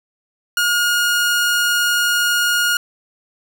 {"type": "tone", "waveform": "sawtooth", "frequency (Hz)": 1431, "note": "F6", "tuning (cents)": 42, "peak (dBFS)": -11, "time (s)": [0.57, 2.77], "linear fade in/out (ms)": 2, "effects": []}